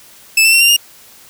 sawtooth tone with pitch steps, 2625 / 2674 / 2724 / 2775 / 2826 Hz, E7 / E7 / F7 / F7 / F7, -8 / +24 / -44 / -12 / +20 cents, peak -4 dBFS, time 0.37-0.765 s, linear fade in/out 5 ms, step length 79 ms, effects white hiss -42 dBFS RMS until 1.29 s

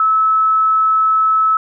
sine tone, 1300 Hz, E6, 24 cents flat, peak -10 dBFS, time 0-1.57 s, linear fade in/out 2 ms, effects none

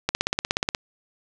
click train, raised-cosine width 0.2 ms, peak -4 dBFS, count 12, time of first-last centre 0.09-0.749 s, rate 16.7 Hz, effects none

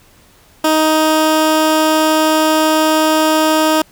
15% pulse tone, 312.9 Hz, D#4, 10 cents sharp, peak -4 dBFS, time 0.64-3.82 s, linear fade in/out 5 ms, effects pink hiss -48 dBFS RMS until 3.91 s

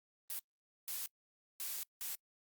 blue noise bursts at uneven times, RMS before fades -41 dBFS, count 4, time 0.3-0.39 / 0.88-1.06 / 1.6-1.83 / 2.01-2.15 s, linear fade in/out 0 ms, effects noise-tail reverb RT60 0.1 s tail -26 dB re dry + Opus 32 kbps

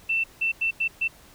sine tone bursts at uneven times, 2678 Hz, E7, 27 cents sharp, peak -21 dBFS, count 5, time 0.09-0.24 / 0.41-0.52 / 0.61-0.71 / 0.8-0.88 / 1.01-1.08 s, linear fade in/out 10 ms, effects pink hiss -52 dBFS RMS until 1.34 s

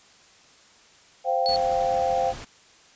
sine chord, C suspended fourth, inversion none, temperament equal, 523.3 / 698.5 / 784 Hz, C5 / F5 / G5, 0 / 0 / 0 cents, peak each -25 dBFS, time 1.24-2.34 s, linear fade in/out 50 ms
sine tone, 4400 Hz, C#8, 14 cents flat, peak -24 dBFS, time 1.46-1.56 s, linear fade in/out 0 ms
pink noise, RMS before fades -39 dBFS, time 1.48-2.45 s, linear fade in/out 10 ms
effects white hiss -54 dBFS RMS until 2.95 s + resampled to 16000 Hz

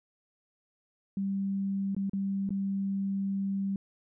sine tone with dropouts, 196 Hz, G3, in tune, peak -28 dBFS, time 1.17-3.76 s, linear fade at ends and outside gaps 2 ms, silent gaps 1.948-1.965 / 2.096-2.133 / 2.492-2.505 s, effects none

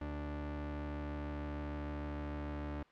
sawtooth tone pair together, 73.42 / 146.83 Hz, D2 / D3, 0 / 0 cents, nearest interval octave, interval 1200 cents, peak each -36 / -37 dBFS, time 0.01-2.83 s, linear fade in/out 5 ms, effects white hiss -64 dBFS RMS until 2.91 s + low-pass 2000 Hz 12 dB/octave

